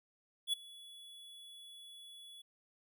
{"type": "tone with ADSR envelope", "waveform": "square", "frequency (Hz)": 3400, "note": "G#7", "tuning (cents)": 40, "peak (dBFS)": -30, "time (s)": [0.47, 2.42], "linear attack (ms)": 61, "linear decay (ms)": 10, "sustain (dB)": -22, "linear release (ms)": 8, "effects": []}